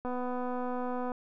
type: click train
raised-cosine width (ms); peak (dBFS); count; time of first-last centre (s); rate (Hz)
1; -23; 267; 0.05-1.118; 249
effects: none